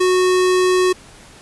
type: tone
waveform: square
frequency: 367.6 Hz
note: F#4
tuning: 11 cents flat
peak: -13 dBFS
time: 0-0.93 s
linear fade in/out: 10 ms
effects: pink hiss -43 dBFS RMS until 1.41 s + resampled to 24000 Hz